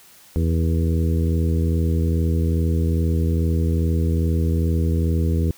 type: harmonic tone with a mistuned harmonic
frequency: 82.41 Hz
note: E2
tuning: in tune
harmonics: 1 / 2 / 3 / 4 / 5 / 6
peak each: -18 / -24 / -28 / -30 / -32 / -34 dBFS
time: 0.36-5.51 s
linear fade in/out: 0 ms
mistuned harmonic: 6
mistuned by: -34 cents
effects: white hiss -49 dBFS RMS until 5.57 s